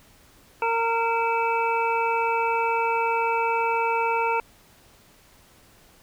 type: harmonic tone with a mistuned harmonic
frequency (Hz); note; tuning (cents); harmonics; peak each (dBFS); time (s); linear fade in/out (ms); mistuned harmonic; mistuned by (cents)
459.5; A#4; -25; 1 / 2 / 3 / 5 / 6; -27 / -23 / -30 / -33 / -31; 0.62-4.4; 2; 6; -85
effects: pink hiss -55 dBFS RMS until 6.02 s